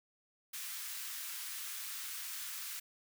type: high-pass noise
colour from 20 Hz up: white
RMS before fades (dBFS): -43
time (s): 0.53-2.8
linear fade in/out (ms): 10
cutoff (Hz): 1200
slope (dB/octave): 24
effects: none